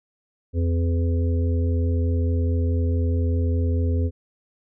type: harmonic tone with a mistuned harmonic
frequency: 84 Hz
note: E2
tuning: 33 cents sharp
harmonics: 1 / 3 / 5 / 6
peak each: -19 / -29 / -33 / -35 dBFS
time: 0.53-4.11 s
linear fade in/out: 50 ms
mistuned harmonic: 3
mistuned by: +32 cents
effects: none